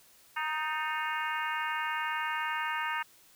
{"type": "harmonic tone with a mistuned harmonic", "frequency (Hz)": 311.1, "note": "D#4", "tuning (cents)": 0, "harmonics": [3, 4, 5, 6, 7, 8, 9], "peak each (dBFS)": [-35, -37, -37, -38, -40, -45, -42], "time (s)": [0.36, 3.03], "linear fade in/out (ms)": 10, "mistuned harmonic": 6, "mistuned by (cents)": -57, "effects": ["white hiss -60 dBFS RMS until 3.35 s"]}